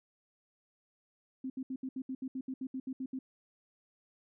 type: tone bursts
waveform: sine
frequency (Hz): 261.6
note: C4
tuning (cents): 0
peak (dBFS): -35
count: 14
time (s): 1.44-3.19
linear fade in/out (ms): 5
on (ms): 60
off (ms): 70
effects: none